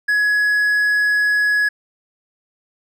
triangle tone, 1681 Hz, G#6, 20 cents sharp, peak -12 dBFS, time 0.08-1.69 s, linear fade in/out 10 ms, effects none

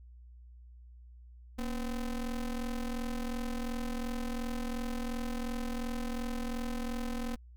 square ring-modulated tone, 128.4 Hz, C3, 32 cents flat, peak -31 dBFS, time 1.58-7.36 s, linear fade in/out 10 ms, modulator 107 Hz, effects added 60 Hz sine -50 dBFS peak until 7.56 s

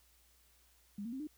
sine tone with pitch steps, 203.3 / 232.2 / 265.2 / 302.9 Hz, G#3 / A#3 / C4 / D#4, -37 / -7 / +23 / -46 cents, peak -39 dBFS, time 0.98-1.272 s, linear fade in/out 5 ms, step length 73 ms, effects added 60 Hz sine -70 dBFS peak until 1.37 s + white hiss -69 dBFS RMS until 1.37 s

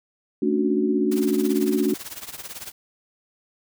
sine chord, D major seventh, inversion second, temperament equal with one note detuned, 220 / 277.2 / 293.7 / 368.3 Hz, A3 / C#4 / D4 / F#4, 0 / 0 / 0 / -8 cents, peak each -24 / -26 / -24 / -23 dBFS, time 0.42-1.94 s, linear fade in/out 5 ms
white noise with tremolo, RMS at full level -33 dBFS, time 1.11-2.72 s, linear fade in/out 10 ms, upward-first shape triangle, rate 18 Hz, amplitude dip 90%
effects none

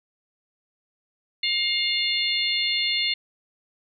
harmonic tone, 709 Hz, F5, 26 cents sharp, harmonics 3 / 4 / 5 / 6, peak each -27 / -27 / -27 / -27 dBFS, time 1.43-3.14 s, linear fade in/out 5 ms, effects none

